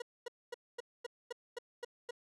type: tone bursts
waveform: 40% pulse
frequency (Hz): 481.5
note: B4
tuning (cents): -44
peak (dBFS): -38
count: 9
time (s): 0-2.109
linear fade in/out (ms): 5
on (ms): 21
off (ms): 240
effects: low-pass 8000 Hz 12 dB/octave